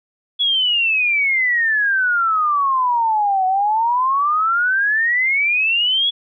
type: exponential two-way sweep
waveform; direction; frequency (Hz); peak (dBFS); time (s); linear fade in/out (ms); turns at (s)
sine; down then up; 3400 to 740 to 3400; -14; 0.39-6.11; 20; 3.46
effects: none